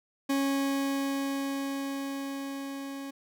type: tone with level ramp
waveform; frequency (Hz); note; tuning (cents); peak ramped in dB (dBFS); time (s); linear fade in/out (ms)
40% pulse; 275.2; C#4; -12; -24 to -36; 0.29-3.11; 10
effects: none